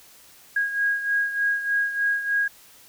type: beating tone pair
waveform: sine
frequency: 1639 / 1642.3 Hz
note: G#6 / G#6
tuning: -23 / -20 cents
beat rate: 3.3 Hz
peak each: -22 / -28 dBFS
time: 0.56-2.48 s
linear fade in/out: 5 ms
effects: white hiss -51 dBFS RMS until 2.88 s